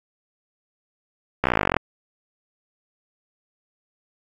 slowing click train, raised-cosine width 0.5 ms, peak -3 dBFS, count 18, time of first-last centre 1.44-1.766 s, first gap 15 ms, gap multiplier 1.03, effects AAC 64 kbps

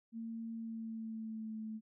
sine tone with pitch glide, 227.3 to 218.7 Hz, A#3 to A3, -43 to -10 cents, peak -40 dBFS, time 0.12-1.81 s, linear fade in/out 50 ms, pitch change -67 cents, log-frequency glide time 0.54-1.57 s, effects none

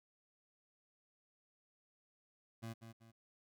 25% pulse tone with echo, 113.7 Hz, A#2, 43 cents flat, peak -40 dBFS, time 2.62-2.74 s, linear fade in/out 20 ms, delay 190 ms, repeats 2, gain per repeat -8 dB, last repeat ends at 3.12 s, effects none

